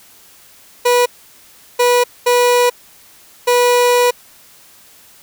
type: tone bursts at uneven times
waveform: 30% pulse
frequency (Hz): 488.6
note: B4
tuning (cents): -19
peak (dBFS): -7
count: 4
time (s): 0.85-1.06 / 1.79-2.04 / 2.26-2.7 / 3.47-4.11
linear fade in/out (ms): 10
effects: white hiss -45 dBFS RMS until 5.22 s